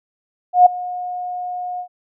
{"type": "tone with ADSR envelope", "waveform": "sine", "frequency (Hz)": 721, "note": "F#5", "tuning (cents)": -45, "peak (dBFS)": -3, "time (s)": [0.53, 1.88], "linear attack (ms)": 130, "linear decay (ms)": 8, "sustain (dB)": -20, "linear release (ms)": 84, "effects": []}